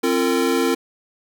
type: tone cluster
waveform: square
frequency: 265.3 / 344.1 / 455.5 Hz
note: C4 / F4 / A#4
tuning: +24 / -26 / -40 cents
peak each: -22 dBFS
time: 0.03-0.75 s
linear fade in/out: 10 ms
effects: none